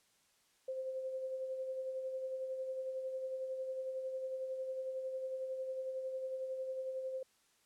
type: tone with tremolo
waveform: sine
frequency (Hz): 523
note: C5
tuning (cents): -1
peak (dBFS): -36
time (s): 0.68-7.23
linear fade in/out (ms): 5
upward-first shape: sine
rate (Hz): 11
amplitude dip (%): 40
effects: white hiss -72 dBFS RMS until 7.65 s + low-pass 10000 Hz 12 dB/octave